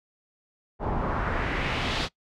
pink noise with low-pass filter sweep, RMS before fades -28 dBFS, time 0.79-2.09 s, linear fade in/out 50 ms, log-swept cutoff 790 to 4400 Hz, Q 1.7, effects noise-tail reverb RT60 0.1 s tail -20 dB re dry

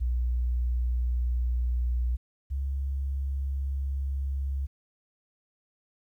sine tone pair in turn, 60.8 / 68.14 Hz, B1 / C#2, -26 / -29 cents, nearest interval major second, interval 197 cents, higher second, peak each -24 / -27 dBFS, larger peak first, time 0-2.17 / 2.5-4.67 s, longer neither, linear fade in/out 20 ms, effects 11-bit

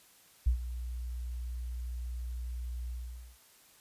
sine tone with ADSR envelope, 60.7 Hz, B1, 29 cents flat, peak -21 dBFS, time 0.46-3.38 s, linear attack 11 ms, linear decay 100 ms, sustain -14 dB, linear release 480 ms, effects white hiss -61 dBFS RMS until 3.8 s + resampled to 32000 Hz

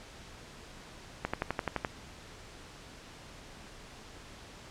click train, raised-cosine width 0.5 ms, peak -15 dBFS, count 8, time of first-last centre 1.25-1.848 s, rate 11.7 Hz, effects pink hiss -50 dBFS RMS until 4.7 s + low-pass 7000 Hz 12 dB/octave

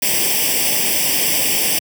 white noise with comb filter, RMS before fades -17 dBFS, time 0.02-1.79 s, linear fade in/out 5 ms, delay 0.37 ms, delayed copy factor +0.95, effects high-pass 150 Hz 12 dB/octave

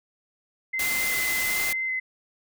sine tone with vibrato, 2057 Hz, C7, 30 cents flat, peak -25 dBFS, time 0.73-2 s, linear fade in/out 10 ms, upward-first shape square, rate 1.3 Hz, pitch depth 10 cents each way
white noise, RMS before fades -29 dBFS, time 0.79-1.73 s, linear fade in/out 5 ms
effects none

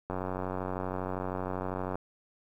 click train, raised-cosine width 1 ms, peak -20 dBFS, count 173, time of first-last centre 0.1-1.955 s, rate 92.7 Hz, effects 10-bit

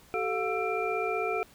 sine tone cluster, 383.3 / 438.8 / 712 / 1329 / 2374 Hz, G4 / A4 / F5 / E6 / D7, -39 / -5 / +33 / +14 / +18 cents, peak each -34 / -32 / -33 / -35 / -35 dBFS, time 0.14-1.43 s, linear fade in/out 0 ms, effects pink hiss -57 dBFS RMS until 1.54 s

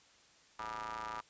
sawtooth ring-modulated tone, 112.2 Hz, A2, 34 cents sharp, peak -33 dBFS, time 0.59-1.21 s, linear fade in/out 5 ms, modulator 1080 Hz, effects white hiss -64 dBFS RMS until 1.29 s + resampled to 16000 Hz

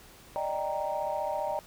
sine chord, Eb major seventh, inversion third, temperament equal, 587.3 / 622.3 / 784 / 932.3 Hz, D5 / Eb5 / G5 / Bb5, 0 / 0 / 0 / 0 cents, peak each -34 dBFS, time 0.36-1.59 s, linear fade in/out 0 ms, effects tanh soft clip ceiling -20 dBFS + pink hiss -53 dBFS RMS until 1.66 s

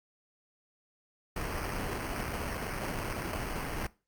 pink noise with sample-and-hold, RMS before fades -35 dBFS, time 1.36-3.87 s, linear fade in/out 5 ms, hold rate 3675 Hz, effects noise-tail reverb RT60 0.3 s tail -20 dB re dry + Opus 48 kbps

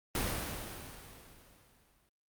pink noise with exponential decay, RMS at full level -32 dBFS, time 0.15-2.09 s, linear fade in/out 2 ms, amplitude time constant 420 ms, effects Opus 48 kbps

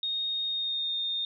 sine tone with pitch glide, 3713 to 3658 Hz, A#7 to A#7, -8 to -33 cents, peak -28 dBFS, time 0.03-1.25 s, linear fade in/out 2 ms, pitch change -25 cents, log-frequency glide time 0.45-0.97 s, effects none

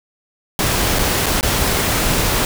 pink noise with dropouts, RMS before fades -17 dBFS, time 0.59-2.45 s, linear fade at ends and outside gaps 1 ms, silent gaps 0.987-0.991 / 1.26-1.265 / 1.41-1.429 s, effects none

